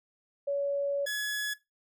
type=tone pair in turn; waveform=sine / sawtooth; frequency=564 / 1693.8 Hz; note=C#5 / G#6; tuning=+30 / +34 cents; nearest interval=octave + perfect fifth; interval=1904 cents; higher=second; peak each=-27 dBFS; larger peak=neither; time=0.47-1.06 / 1.06-1.54 s; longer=first; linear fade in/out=10 ms; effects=noise-tail reverb RT60 0.2 s tail -18 dB re dry